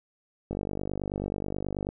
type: click train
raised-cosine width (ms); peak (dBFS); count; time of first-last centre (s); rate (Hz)
2; -18; 69; 0.51-1.889; 49.3
effects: none